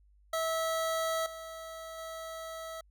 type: tone with level steps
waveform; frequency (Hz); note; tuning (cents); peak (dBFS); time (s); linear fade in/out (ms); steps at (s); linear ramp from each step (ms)
25% pulse; 650; E5; -24; -26 / -38 / -36; 0.33-2.81; 5; 1.26 / 1.98; 2
effects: added 50 Hz sine -60 dBFS peak until 2.9 s